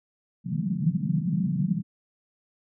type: band-pass noise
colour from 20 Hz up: pink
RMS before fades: -26 dBFS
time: 0.44-1.83 s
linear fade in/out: 50 ms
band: 150 to 200 Hz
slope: 48 dB/octave
effects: none